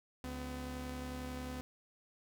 sawtooth tone pair together, 71 / 252.7 Hz, C#2 / B3, +42 / +40 cents, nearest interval octave + minor seventh, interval 2198 cents, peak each -40 / -39 dBFS, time 0.24-1.61 s, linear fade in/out 0 ms, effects none

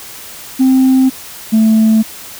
sine tone pair in turn, 261.6 / 220 Hz, C4 / A3, 0 / 0 cents, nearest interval minor third, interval 300 cents, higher first, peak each -4 dBFS, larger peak neither, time 0.59-1.1 / 1.52-2.03 s, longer neither, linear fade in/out 20 ms, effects tanh soft clip ceiling -4 dBFS + white hiss -31 dBFS RMS until 2.39 s

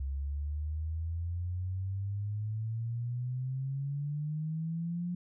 sine exponential sweep, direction up, 67.1 to 178.3 Hz, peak -32 dBFS, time 0-5.15 s, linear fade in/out 5 ms, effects none

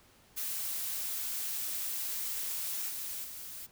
blue noise with level steps, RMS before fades -36 / -39 / -44 dBFS, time 0.36-3.67 s, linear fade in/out 20 ms, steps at 2.88 / 3.23 s, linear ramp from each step 20 ms, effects pink hiss -62 dBFS RMS until 3.71 s

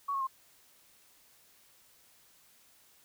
sine tone with pitch steps, 1122 / 1091.3 / 1061.5 Hz, C#6 / C#6 / C6, +21 / -27 / +25 cents, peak -30 dBFS, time 0.08-0.272 s, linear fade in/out 10 ms, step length 64 ms, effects white hiss -63 dBFS RMS until 3.04 s

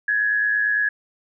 sine tone with amplitude modulation, 1682 Hz, G#6, 22 cents sharp, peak -15 dBFS, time 0.08-0.89 s, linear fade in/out 5 ms, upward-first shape sine, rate 109 Hz, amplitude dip 55%, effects none

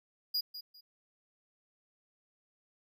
square tone with echo, 4877 Hz, D#8, 35 cents flat, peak -30 dBFS, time 0.34-0.41 s, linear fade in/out 10 ms, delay 200 ms, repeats 2, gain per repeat -12 dB, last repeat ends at 0.81 s, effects none

